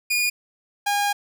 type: tone pair in turn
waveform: sawtooth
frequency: 2441 / 814.6 Hz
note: D#7 / G#5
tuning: -34 / -34 cents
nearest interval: octave + perfect fifth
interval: 1900 cents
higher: first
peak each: -16 / -16 dBFS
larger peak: neither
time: 0.1-0.3 / 0.86-1.13 s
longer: second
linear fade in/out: 10 ms
effects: none